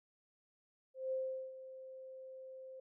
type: tone with ADSR envelope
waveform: sine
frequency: 523.3 Hz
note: C5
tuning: in tune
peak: -34 dBFS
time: 0.94-2.8 s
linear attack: 180 ms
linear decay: 400 ms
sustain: -14 dB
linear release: 5 ms
effects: none